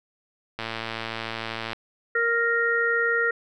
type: click train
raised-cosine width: 0.3 ms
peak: -14 dBFS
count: 130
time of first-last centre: 0.59-1.732 s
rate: 113 Hz
type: harmonic tone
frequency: 466.2 Hz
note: A#4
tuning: in tune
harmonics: 1 / 3 / 4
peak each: -26 / -24 / -24 dBFS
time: 2.15-3.31 s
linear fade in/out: 5 ms
effects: none